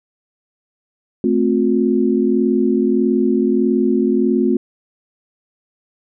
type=chord; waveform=sine; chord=F major; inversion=first; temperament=equal with one note detuned; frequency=220 / 261.6 / 358.4 Hz; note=A3 / C4 / F4; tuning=0 / 0 / +45 cents; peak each=-17 dBFS; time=1.24-4.57 s; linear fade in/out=2 ms; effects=none